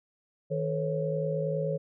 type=tone cluster; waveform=sine; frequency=157.9 / 436.6 / 499.4 / 549 Hz; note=D#3 / A4 / B4 / C#5; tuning=+26 / -13 / +19 / -17 cents; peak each=-31 / -34 / -38 / -31 dBFS; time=0.5-1.78 s; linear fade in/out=20 ms; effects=none